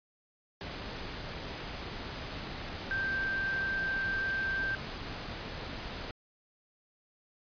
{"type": "tone in noise", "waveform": "sine", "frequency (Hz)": 1568, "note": "G6", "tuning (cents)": 0, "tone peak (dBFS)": -30, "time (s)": [2.91, 4.75], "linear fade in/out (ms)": 0, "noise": "pink", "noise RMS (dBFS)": -40, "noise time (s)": [0.61, 6.11], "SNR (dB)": 7, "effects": ["resampled to 11025 Hz"]}